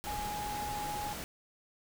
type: tone in noise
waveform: sine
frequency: 832 Hz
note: G#5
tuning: 3 cents sharp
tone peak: -36 dBFS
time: 0.07-1.13 s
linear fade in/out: 0 ms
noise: pink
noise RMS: -41 dBFS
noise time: 0.04-1.24 s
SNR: +2 dB
effects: none